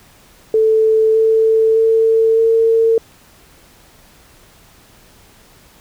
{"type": "tone with pitch steps", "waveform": "sine", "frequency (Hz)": [440, 444.1, 448.2, 452.4], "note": ["A4", "A4", "A4", "A4"], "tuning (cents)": [0, 16, 32, 48], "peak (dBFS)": -9, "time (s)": [0.54, 2.98], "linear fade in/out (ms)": 2, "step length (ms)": 610, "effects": ["pink hiss -47 dBFS RMS until 5.8 s"]}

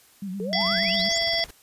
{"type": "tone with vibrato", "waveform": "sine", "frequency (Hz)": 191.2, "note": "G3", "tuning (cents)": -43, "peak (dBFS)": -29, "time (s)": [0.22, 1.09], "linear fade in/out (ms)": 5, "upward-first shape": "sine", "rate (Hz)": 8.5, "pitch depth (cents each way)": 88}
{"type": "exponential sweep", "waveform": "sine", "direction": "up", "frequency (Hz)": [407.8, 7620], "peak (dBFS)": -29, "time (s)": [0.4, 1.18], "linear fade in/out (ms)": 0}
{"type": "harmonic tone", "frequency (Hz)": 671, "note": "E5", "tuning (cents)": 31, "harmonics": [1, 3, 5, 7, 8], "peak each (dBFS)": [-28, -28, -28, -28, -28], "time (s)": [0.53, 1.44], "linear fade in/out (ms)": 0}
{"type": "noise with tremolo", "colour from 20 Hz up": "pink", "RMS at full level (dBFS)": -41, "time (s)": [0.6, 1.51], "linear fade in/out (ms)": 5, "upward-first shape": "sine", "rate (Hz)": 18, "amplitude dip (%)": 75}
{"effects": ["white hiss -56 dBFS RMS until 1.62 s", "resampled to 32000 Hz"]}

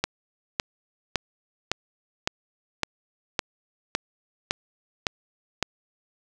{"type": "click train", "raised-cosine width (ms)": 0.2, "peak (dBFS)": -5, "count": 11, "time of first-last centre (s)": [0.04, 5.627], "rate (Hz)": 1.79, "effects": []}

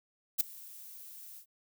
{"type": "noise with ADSR envelope", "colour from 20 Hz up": "violet", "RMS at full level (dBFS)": -25, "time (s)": [0.38, 1.46], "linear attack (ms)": 26, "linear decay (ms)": 7, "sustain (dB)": -24, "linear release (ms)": 90, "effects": []}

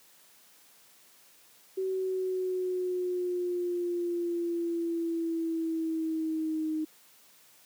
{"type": "exponential sweep", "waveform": "sine", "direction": "down", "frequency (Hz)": [380, 311.1], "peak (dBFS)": -28, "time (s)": [1.77, 6.85], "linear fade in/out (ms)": 10, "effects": ["white hiss -59 dBFS RMS until 7.65 s", "high-pass 150 Hz 12 dB/octave"]}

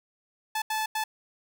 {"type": "tone bursts at uneven times", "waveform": "sawtooth", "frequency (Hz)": 870, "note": "A5", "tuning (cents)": -20, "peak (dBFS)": -23, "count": 3, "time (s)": [[0.55, 0.62], [0.7, 0.86], [0.95, 1.04]], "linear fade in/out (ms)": 5, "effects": []}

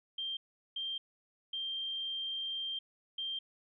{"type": "tone bursts at uneven times", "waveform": "sine", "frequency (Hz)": 3171, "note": "G7", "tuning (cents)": 19, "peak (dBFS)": -35, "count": 4, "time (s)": [[0.18, 0.37], [0.76, 0.98], [1.53, 2.79], [3.18, 3.39]], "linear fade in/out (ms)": 5, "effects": []}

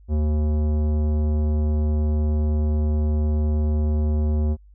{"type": "tone with tanh clipping", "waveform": "sine", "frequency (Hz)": 75.8, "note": "D#2", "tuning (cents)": -45, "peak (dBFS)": -20, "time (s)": [0.08, 4.57], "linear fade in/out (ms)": 50, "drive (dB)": 15, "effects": ["added 50 Hz sine -46 dBFS peak until 4.74 s"]}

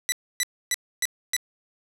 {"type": "tone bursts", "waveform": "10% pulse", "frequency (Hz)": 1975.5, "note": "B6", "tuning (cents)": 0, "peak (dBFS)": -12, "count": 5, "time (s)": [0.09, 1.365], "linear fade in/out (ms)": 0, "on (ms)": 31, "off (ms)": 280, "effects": ["low-pass 12000 Hz 12 dB/octave", "8-bit"]}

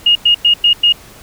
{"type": "tone bursts", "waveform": "sine", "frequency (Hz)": 2858, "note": "F7", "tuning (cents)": 39, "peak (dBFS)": -6, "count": 5, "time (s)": [0.06, 0.925], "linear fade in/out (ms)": 5, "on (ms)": 93, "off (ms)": 100, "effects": ["pink hiss -39 dBFS RMS until 1.22 s"]}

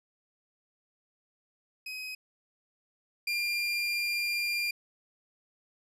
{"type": "tone pair in turn", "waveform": "30% pulse", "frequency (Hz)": [2525, 2395], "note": ["D#7", "D7"], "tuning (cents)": [25, 33], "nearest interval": "minor second", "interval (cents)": 92, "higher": "first", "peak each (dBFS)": [-34, -26], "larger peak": "second", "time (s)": [[1.86, 2.15], [3.27, 4.71]], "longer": "second", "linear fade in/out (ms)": 5, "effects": ["low-pass 12000 Hz 12 dB/octave"]}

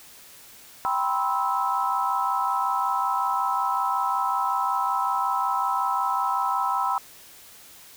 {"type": "chord", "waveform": "sine", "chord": "C major seventh", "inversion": "second", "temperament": "just", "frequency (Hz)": [784.9, 981.1, 1046.5, 1308.1], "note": ["G5", "B5", "C6", "E6"], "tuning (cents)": [2, -12, 0, -14], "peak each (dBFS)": [-28, -26, -29, -27], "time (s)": [0.85, 6.98], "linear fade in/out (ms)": 0, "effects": ["white hiss -48 dBFS RMS until 7.96 s"]}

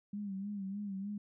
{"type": "tone with vibrato", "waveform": "sine", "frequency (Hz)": 199.3, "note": "G3", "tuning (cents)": 29, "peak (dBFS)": -37, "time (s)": [0.13, 1.18], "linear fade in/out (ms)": 5, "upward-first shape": "sine", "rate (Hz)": 3.3, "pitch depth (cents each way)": 72, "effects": []}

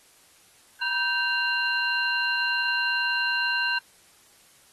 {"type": "tone cluster", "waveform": "sine", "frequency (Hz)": [964, 1555, 2783, 4111], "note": ["B5", "G6", "F7", "C8"], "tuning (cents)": [-42, -14, -7, -31], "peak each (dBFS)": [-32, -25, -28, -32], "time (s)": [0.81, 3.79], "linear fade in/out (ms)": 10, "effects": ["white hiss -57 dBFS RMS until 4.72 s", "AAC 32 kbps"]}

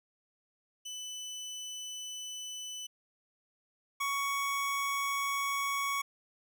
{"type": "tone pair in turn", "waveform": "25% pulse", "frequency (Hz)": [3000, 1116.3], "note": ["F#7", "C#6"], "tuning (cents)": [23, 12], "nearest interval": "octave + perfect fourth", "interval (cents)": 1711, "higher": "first", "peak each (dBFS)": [-36, -27], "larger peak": "second", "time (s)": [[0.85, 2.87], [4, 6.02]], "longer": "neither", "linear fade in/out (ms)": 10, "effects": []}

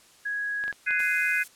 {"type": "tone", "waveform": "sine", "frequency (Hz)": 1661.2, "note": "G#6", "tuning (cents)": 0, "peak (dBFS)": -27, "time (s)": [0.25, 0.72], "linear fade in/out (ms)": 10}
{"type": "clicks", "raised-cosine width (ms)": 0.3, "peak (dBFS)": -24, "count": 5, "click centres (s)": [0.639, 0.68, 0.727, 0.908, 1.003]}
{"type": "chord", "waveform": "sine", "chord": "Ab dominant seventh", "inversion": "third", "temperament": "just", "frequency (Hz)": [1495.1, 1661.2, 2077, 2492], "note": ["Gb6", "Ab6", "C7", "Eb7"], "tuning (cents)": [18, 0, -13, 2], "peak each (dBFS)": -28, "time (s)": [0.86, 1.44], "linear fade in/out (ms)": 20}
{"type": "noise", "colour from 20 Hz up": "violet", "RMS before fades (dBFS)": -38, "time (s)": [0.99, 1.48], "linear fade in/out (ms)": 5}
{"effects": ["white hiss -56 dBFS RMS until 1.55 s", "low-pass 10000 Hz 12 dB/octave"]}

